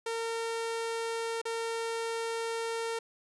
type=tone with dropouts; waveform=sawtooth; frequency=457.2 Hz; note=A#4; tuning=34 cents flat; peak=-28 dBFS; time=0.06-2.99 s; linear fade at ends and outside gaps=5 ms; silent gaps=1.416-1.453 s; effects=resampled to 24000 Hz